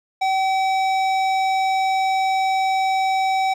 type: tone with hard clipping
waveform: triangle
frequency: 765 Hz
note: G5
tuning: 42 cents flat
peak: -19 dBFS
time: 0.21-3.54 s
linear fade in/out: 10 ms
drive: 17 dB
effects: none